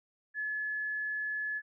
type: tone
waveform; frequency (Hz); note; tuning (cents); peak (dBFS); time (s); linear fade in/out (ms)
sine; 1712; A6; -48; -32; 0.34-1.62; 50
effects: none